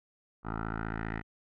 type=tone with low-pass filter sweep; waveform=10% pulse; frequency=55 Hz; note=A1; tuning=in tune; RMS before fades=-36 dBFS; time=0.43-1.23 s; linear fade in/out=50 ms; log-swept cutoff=1200 to 1900 Hz; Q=4.3; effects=none